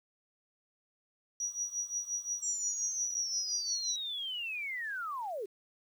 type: tone with tremolo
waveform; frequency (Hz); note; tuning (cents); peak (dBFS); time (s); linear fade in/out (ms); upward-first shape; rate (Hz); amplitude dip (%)
sine; 5800; F#8; -35; -30; 1.4-3.96; 2; triangle; 5.7; 90
type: linear sweep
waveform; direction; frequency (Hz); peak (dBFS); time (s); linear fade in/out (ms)
sine; down; 7459 to 365.9; -35; 2.42-5.46; 10
effects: 10-bit